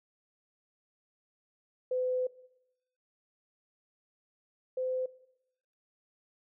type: tone pair in turn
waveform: sine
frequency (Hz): 507 / 512.9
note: B4 / C5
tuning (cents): +45 / -35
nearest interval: unison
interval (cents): 20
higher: second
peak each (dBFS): -28 / -30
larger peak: first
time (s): 1.91-2.27 / 4.77-5.06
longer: first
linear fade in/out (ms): 5
effects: noise-tail reverb RT60 0.8 s tail -18 dB re dry